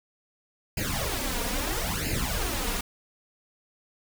pink noise with flanger, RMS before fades -29 dBFS, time 0.77-2.81 s, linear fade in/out 5 ms, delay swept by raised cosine 0.42 to 4.22 ms, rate 0.76 Hz, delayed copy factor +0.9, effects none

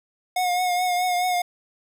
square tone with vibrato, 722 Hz, F#5, 43 cents flat, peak -21 dBFS, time 0.36-1.42 s, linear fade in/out 5 ms, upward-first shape triangle, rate 4.7 Hz, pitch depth 39 cents each way, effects none

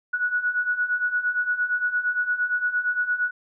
sine beating tone pair, 1462 / 1470.7 Hz, F#6 / F#6, -21 / -11 cents, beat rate 8.7 Hz, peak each -27 / -23 dBFS, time 0.13-3.31 s, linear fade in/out 10 ms, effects none

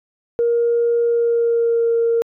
sine tone with pitch glide, 470.4 to 463.1 Hz, A#4 to A#4, +16 to -11 cents, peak -13 dBFS, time 0.39-2.22 s, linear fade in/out 0 ms, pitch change -27 cents, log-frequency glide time 1.02-1.91 s, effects tanh soft clip ceiling -9 dBFS

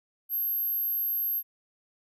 sine tone, 12544 Hz, G9, in tune, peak -26 dBFS, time 0.29-1.43 s, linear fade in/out 50 ms, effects none

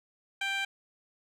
15% pulse tone with band-pass filter, 786 Hz, G5, 4 cents sharp, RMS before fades -32 dBFS, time 0.41-0.65 s, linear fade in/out 5 ms, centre 2400 Hz, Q 0.97, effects none

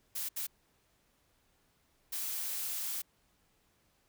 blue noise bursts at uneven times, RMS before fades -37 dBFS, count 3, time 0.15-0.29 / 0.36-0.47 / 2.12-3.02 s, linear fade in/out 10 ms, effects pink hiss -72 dBFS RMS until 4.08 s

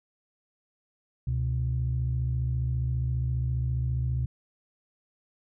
sine tone pair together, 70.1 / 124.9 Hz, C#2 / B2, +20 / +20 cents, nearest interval minor seventh, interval 1000 cents, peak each -28 / -26 dBFS, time 1.27-4.26 s, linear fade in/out 5 ms, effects tanh soft clip ceiling -19 dBFS

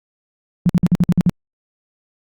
sine tone bursts, 175.9 Hz, F3, 13 cents sharp, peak -9 dBFS, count 8, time 0.66-1.295 s, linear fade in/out 0 ms, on 33 ms, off 53 ms, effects Opus 48 kbps

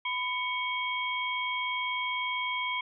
sine tone cluster, 1002 / 2225 / 3231 Hz, B5 / C#7 / G#7, +25 / +6 / -48 cents, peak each -33 / -32 / -36 dBFS, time 0.05-2.81 s, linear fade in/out 5 ms, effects none

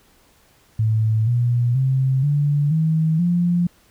sine tone with pitch steps, 110 / 120.65 / 132.33 / 145.15 / 159.2 / 174.61 Hz, A2 / B2 / C3 / D3 / D#3 / F3, 0 / -40 / +20 / -20 / +40 / 0 cents, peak -15 dBFS, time 0.79-3.67 s, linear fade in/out 5 ms, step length 480 ms, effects pink hiss -56 dBFS RMS until 3.9 s

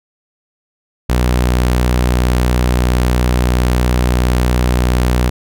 sawtooth tone, 61.5 Hz, B1, 7 cents flat, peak -7 dBFS, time 1.09-5.3 s, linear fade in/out 10 ms, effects none

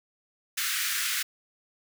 pink high-pass noise, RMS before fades -29 dBFS, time 0.57-1.23 s, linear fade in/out 10 ms, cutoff 1400 Hz, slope 48 dB/octave, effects none

